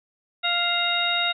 harmonic tone with a mistuned harmonic, 698 Hz, F5, 1 cent flat, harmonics 1 / 2 / 3 / 4 / 5, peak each -29 / -28 / -29 / -28 / -24 dBFS, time 0.43-1.33 s, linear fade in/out 20 ms, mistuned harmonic 5, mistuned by +120 cents, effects none

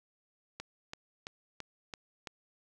click train, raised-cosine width 0.2 ms, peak -23 dBFS, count 6, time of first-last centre 0.6-2.272 s, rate 2.99 Hz, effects none

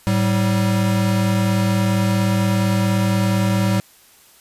square tone pair together, 107.81 / 192.1 Hz, A2 / G3, -35 / -35 cents, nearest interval minor seventh, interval 1000 cents, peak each -19 dBFS, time 0.07-3.8 s, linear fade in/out 0 ms, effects white hiss -50 dBFS RMS until 4.4 s + resampled to 32000 Hz

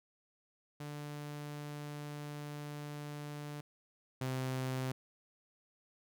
sawtooth tone pair in turn, 147.2 / 129.97 Hz, D3 / C3, +4 / -11 cents, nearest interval major second, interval 215 cents, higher first, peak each -38 / -31 dBFS, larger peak second, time 0.8-3.61 / 4.21-4.92 s, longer first, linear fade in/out 5 ms, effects none

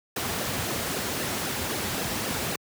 pink noise with flanger, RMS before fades -29 dBFS, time 0.16-2.56 s, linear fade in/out 5 ms, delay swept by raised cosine 0.86 to 6.76 ms, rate 3.8 Hz, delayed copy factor -0.6, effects high-pass 100 Hz 12 dB/octave

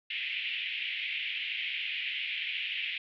white band-pass noise, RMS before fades -35 dBFS, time 0.1-2.98 s, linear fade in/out 5 ms, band 2100 to 3100 Hz, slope 48 dB/octave, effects none

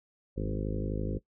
harmonic tone with a mistuned harmonic, 51.91 Hz, G#1, in tune, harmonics 1 / 2 / 3 / 4 / 5 / 6 / 7 / 8 / 9 / 10, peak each -34 / -37 / -39 / -40 / -41 / -42 / -42 / -43 / -44 / -44 dBFS, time 0.36-1.19 s, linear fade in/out 20 ms, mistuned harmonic 3, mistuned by +36 cents, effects noise-tail reverb RT60 0.1 s tail -19 dB re dry

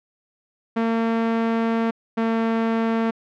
sawtooth tone pair in turn, 227.7 / 226.5 Hz, A#3 / A#3, -40 / -50 cents, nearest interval unison, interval 10 cents, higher first, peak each -15 dBFS, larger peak neither, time 0.76-1.91 / 2.17-3.11 s, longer first, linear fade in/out 10 ms, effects low-pass 2000 Hz 12 dB/octave

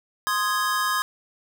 square chord, Ab major, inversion first, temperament equal, 1046.5 / 1244.5 / 1661.2 Hz, C6 / Eb6 / Ab6, 0 / 0 / 0 cents, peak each -27 dBFS, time 0.27-1.02 s, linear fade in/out 0 ms, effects none

